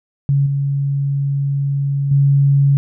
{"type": "tone with level steps", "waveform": "sine", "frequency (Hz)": 139.8, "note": "C#3", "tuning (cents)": 15, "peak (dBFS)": [-11, -15, -9], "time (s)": [0.29, 2.77], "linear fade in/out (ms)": 0, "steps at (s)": [0.46, 2.11], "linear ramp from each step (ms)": 5, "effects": []}